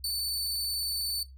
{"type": "tone", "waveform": "sawtooth", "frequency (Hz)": 4511, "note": "C#8", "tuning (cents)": 29, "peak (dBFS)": -26, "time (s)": [0.04, 1.23], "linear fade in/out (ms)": 2, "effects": ["noise-tail reverb RT60 0.2 s tail -19 dB re dry", "added 66 Hz sine -46 dBFS peak until 1.37 s"]}